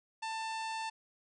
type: harmonic tone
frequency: 890 Hz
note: A5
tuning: 20 cents sharp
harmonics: 1 / 2 / 3 / 4 / 5 / 6 / 7 / 8 / 9 / 10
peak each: -37 / -46 / -45 / -51 / -49 / -55 / -58 / -59 / -60 / -58 dBFS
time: 0.22-0.9 s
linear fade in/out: 10 ms
effects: none